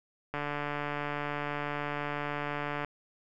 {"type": "click train", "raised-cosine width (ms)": 0.5, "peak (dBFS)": -19, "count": 367, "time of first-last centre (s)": [0.34, 2.847], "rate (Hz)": 146, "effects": []}